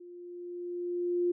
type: tone with level ramp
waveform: sine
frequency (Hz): 351.8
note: F4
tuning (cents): +13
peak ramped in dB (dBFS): -46 to -24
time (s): 0-1.32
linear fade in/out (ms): 10
effects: none